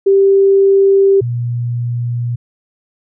sine tone pair in turn, 392.1 / 119.99 Hz, G4 / B2, 0 / -50 cents, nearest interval octave + minor sixth, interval 2050 cents, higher first, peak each -6 / -15 dBFS, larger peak first, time 0.06-1.21 / 1.21-2.36 s, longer neither, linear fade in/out 10 ms, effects none

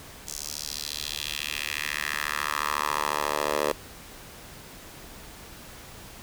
10% pulse tone with high-pass filter sweep, 74.1 Hz, D2, 16 cents sharp, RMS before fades -30 dBFS, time 0.27-3.72 s, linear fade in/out 5 ms, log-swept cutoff 6500 to 540 Hz, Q 2.2, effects pink hiss -45 dBFS RMS until 6.22 s

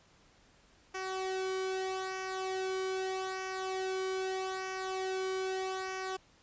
sawtooth tone with flanger, 377.8 Hz, F#4, 36 cents sharp, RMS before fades -36 dBFS, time 0.94-6.17 s, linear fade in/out 10 ms, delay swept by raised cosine 0.25 to 1.15 ms, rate 0.8 Hz, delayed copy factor -0.6, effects pink hiss -64 dBFS RMS until 6.42 s + resampled to 16000 Hz

